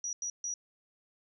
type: tone bursts at uneven times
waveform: sine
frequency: 5810 Hz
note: F#8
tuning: 32 cents flat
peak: -33 dBFS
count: 3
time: 0.04-0.13 / 0.22-0.3 / 0.44-0.54 s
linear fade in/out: 2 ms
effects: none